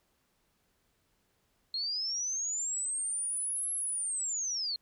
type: linear two-way sweep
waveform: sine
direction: up then down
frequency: 4186 to 11150 to 4186 Hz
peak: -31 dBFS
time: 1.74-4.76 s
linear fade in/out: 2 ms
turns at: 3.73 s
effects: pink hiss -74 dBFS RMS until 4.81 s